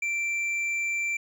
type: tone with hard clipping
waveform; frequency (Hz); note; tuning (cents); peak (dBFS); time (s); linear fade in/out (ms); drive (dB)
triangle; 2349; D7; 0; -27; 0.02-1.17; 5; 8
effects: none